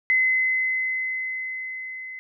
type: tone with level ramp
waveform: sine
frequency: 2042 Hz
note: C7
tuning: 43 cents flat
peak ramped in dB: -16 to -34 dBFS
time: 0.1-2.19 s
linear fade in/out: 0 ms
effects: none